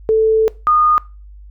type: tone pair in turn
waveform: sine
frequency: 440.4 / 1226 Hz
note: A4 / D#6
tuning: +2 / -26 cents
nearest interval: octave + tritone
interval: 1772 cents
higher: second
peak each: -9 dBFS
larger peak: neither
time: 0.09-0.48 / 0.67-0.98 s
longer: first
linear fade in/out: 0 ms
effects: noise-tail reverb RT60 0.3 s tail -21 dB re dry + added 50 Hz sine -35 dBFS peak until 1.5 s